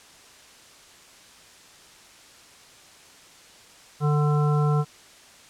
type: harmonic tone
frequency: 148.4 Hz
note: D3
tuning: 18 cents sharp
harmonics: 1 / 3 / 5 / 7 / 9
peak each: -19 / -29 / -33 / -34 / -33 dBFS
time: 4-4.85 s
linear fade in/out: 50 ms
effects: white hiss -50 dBFS RMS until 5.49 s + low-pass 8000 Hz 12 dB/octave